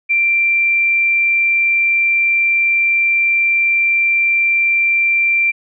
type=tone; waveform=sine; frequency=2359 Hz; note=D7; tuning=7 cents sharp; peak=-11 dBFS; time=0.09-5.52 s; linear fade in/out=20 ms; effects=none

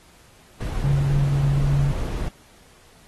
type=noise; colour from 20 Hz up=brown; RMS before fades=-26 dBFS; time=0.6-2.29 s; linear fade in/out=10 ms
type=tone with tremolo; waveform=sine; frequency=140 Hz; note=C#3; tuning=18 cents sharp; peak=-16 dBFS; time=0.84-1.92 s; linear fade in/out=2 ms; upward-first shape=triangle; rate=3.5 Hz; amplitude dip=30%
effects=pink hiss -53 dBFS RMS until 3.07 s + AAC 32 kbps

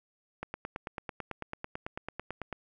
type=click train; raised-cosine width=0.5 ms; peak=-21 dBFS; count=20; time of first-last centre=0.43-2.527 s; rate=9.06 Hz; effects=none

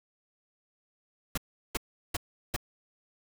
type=noise bursts; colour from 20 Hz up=pink; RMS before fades=-30 dBFS; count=4; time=1.35-2.564 s; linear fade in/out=5 ms; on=26 ms; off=370 ms; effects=none

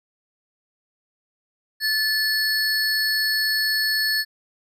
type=tone pair together; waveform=square; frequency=1742 / 4390 Hz; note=A6 / C#8; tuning=-18 / -18 cents; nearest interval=octave + major third; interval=1600 cents; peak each=-23 dBFS; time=1.8-4.25 s; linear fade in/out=50 ms; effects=resampled to 32000 Hz

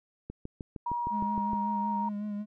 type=click train; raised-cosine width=3 ms; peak=-25 dBFS; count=9; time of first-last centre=0.3-1.533 s; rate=6.49 Hz
type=tone with pitch glide; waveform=sine; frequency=955 to 937 Hz; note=A#5 to A#5; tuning=+42 to +9 cents; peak=-29 dBFS; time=0.86-2.09 s; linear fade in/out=5 ms; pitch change=-33 cents; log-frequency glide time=0.97-1.91 s
type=tone with vibrato; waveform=triangle; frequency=207.7 Hz; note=G#3; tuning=in tune; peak=-30 dBFS; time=1.1-2.46 s; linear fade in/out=50 ms; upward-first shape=sine; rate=5.4 Hz; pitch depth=29 cents each way
effects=none

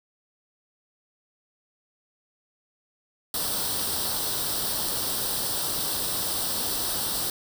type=noise with comb filter; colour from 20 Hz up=white; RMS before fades=-28 dBFS; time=3.34-7.3 s; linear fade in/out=2 ms; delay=0.22 ms; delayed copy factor=+0.7; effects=none

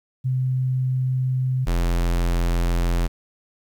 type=tone pair in turn; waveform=sine / square; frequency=129 / 43.05 Hz; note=C3 / F1; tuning=-24 / -24 cents; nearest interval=octave + perfect fifth; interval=1900 cents; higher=first; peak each=-19 dBFS; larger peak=neither; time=0.24-1.66 / 1.66-3.08 s; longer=neither; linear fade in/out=20 ms; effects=10-bit

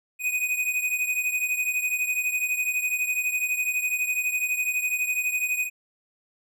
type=beating tone pair; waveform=square; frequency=2489 / 2501 Hz; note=D#7 / D#7; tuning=0 / +8 cents; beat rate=12 Hz; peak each=-26 / -30 dBFS; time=0.19-5.7 s; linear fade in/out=50 ms; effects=none

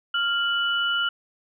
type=tone pair together; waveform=sine; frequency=1396 / 2960 Hz; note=F6 / F#7; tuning=-1 / 0 cents; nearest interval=octave + minor second; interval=1301 cents; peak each=-23 / -25 dBFS; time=0.14-1.09 s; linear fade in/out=5 ms; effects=none

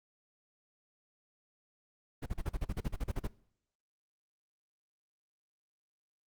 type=noise bursts; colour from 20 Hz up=brown; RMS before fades=-33 dBFS; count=14; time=2.22-3.275 s; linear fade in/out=10 ms; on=41 ms; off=37 ms; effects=noise-tail reverb RT60 0.7 s tail -22 dB re dry + Opus 24 kbps

